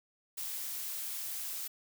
blue noise, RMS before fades -39 dBFS, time 0.37-1.68 s, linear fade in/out 10 ms, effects none

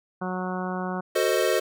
harmonic tone, 183.6 Hz, F#3, 13 cents flat, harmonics 1 / 2 / 3 / 4 / 5 / 6 / 7 / 8, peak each -30 / -35 / -37 / -35 / -38 / -37 / -40 / -39 dBFS, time 0.21-1.01 s, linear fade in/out 10 ms
square chord, F# diminished seventh, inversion none, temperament equal with one note detuned, 370 / 446.7 / 523.3 / 622.3 Hz, F#4 / A4 / C5 / Eb5, 0 / +26 / 0 / 0 cents, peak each -27 dBFS, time 1.15-1.6 s, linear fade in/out 10 ms
effects none

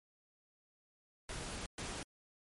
pink noise bursts at uneven times, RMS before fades -43 dBFS, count 2, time 1.29-1.66 / 1.78-2.03 s, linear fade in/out 2 ms, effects MP3 48 kbps

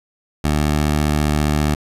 15% pulse tone, 74.9 Hz, D2, 35 cents sharp, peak -9 dBFS, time 0.44-1.75 s, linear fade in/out 5 ms, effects resampled to 32000 Hz

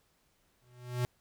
square tone with exponential growth, 123.47 Hz, B2, in tune, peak -27 dBFS, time 0.62-1.05 s, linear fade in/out 0 ms, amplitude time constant 92 ms, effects pink hiss -72 dBFS RMS until 1.2 s

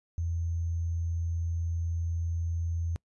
sine tone with sample-and-hold, 83.9 Hz, E2, 31 cents sharp, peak -28 dBFS, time 0.18-2.96 s, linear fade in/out 0 ms, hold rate 6300 Hz, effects noise-tail reverb RT60 0.1 s tail -25 dB re dry + resampled to 24000 Hz

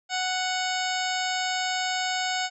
harmonic tone, 740 Hz, F#5, in tune, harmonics 1 / 2 / 3 / 4 / 5 / 6 / 7 / 9 / 10, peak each -29 / -32 / -34 / -35 / -36 / -37 / -37 / -39 / -39 dBFS, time 0.09-2.5 s, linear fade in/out 50 ms, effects none

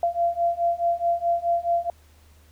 sine beating tone pair, 684 / 688.7 Hz, F5 / F5, -36 / -24 cents, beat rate 4.7 Hz, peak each -24 / -23 dBFS, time 0.03-1.9 s, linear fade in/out 2 ms, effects added 76 Hz sine -52 dBFS peak until 2.51 s + pink hiss -59 dBFS RMS until 2.51 s

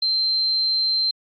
sine tone, 4127 Hz, C8, 25 cents flat, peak -18 dBFS, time 0.02-1.11 s, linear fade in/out 5 ms, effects AAC 48 kbps

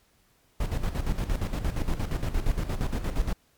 brown noise with tremolo, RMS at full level -25 dBFS, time 0.6-3.33 s, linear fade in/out 5 ms, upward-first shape square, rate 8.6 Hz, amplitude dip 65%, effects pink hiss -65 dBFS RMS until 3.57 s + MP3 96 kbps

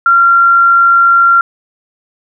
sine tone, 1377 Hz, F6, 25 cents flat, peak -4 dBFS, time 0.06-1.41 s, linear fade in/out 2 ms, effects none

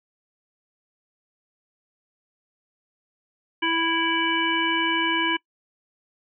harmonic tone, 329.6 Hz, E4, in tune, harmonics 1 / 3 / 5 / 7 / 9, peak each -27 / -27 / -27 / -27 / -27 dBFS, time 3.62-5.37 s, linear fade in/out 10 ms, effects noise-tail reverb RT60 0.1 s tail -24 dB re dry

